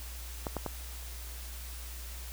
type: clicks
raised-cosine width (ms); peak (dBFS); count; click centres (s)
1; -19; 3; 0.468 / 0.567 / 0.663
effects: added 60 Hz sine -41 dBFS peak until 2.32 s + white hiss -47 dBFS RMS until 2.32 s